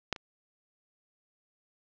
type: clicks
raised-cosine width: 0.2 ms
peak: -11 / -25 dBFS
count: 2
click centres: 0.127 / 0.162 s
effects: low-pass 5000 Hz 12 dB/octave